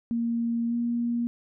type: tone with pitch glide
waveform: sine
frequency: 233.1 to 236.8 Hz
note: A#3 to A#3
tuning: 0 to +27 cents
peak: -24 dBFS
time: 0.11-1.27 s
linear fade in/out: 0 ms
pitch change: +27 cents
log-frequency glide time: 0.68-0.74 s
effects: none